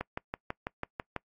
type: click train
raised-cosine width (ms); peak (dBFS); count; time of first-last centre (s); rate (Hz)
0.5; -18; 8; 0.01-1.163; 6.07
effects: noise-tail reverb RT60 0.1 s tail -24 dB re dry + AAC 48 kbps